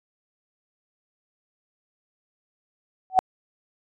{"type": "tone with exponential growth", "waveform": "sine", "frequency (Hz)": 751, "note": "F#5", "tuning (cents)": 26, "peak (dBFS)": -8, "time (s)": [3.1, 3.19], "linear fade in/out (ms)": 0, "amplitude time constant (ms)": 18, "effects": ["resampled to 24000 Hz"]}